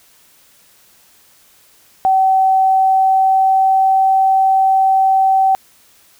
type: tone with pitch glide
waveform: sine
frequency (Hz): 764 to 768.4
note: G5 to G5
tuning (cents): -45 to -35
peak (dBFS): -9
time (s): 2.05-5.55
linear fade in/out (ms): 0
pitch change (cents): +10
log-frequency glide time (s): 2.6-4.1
effects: white hiss -50 dBFS RMS until 6.19 s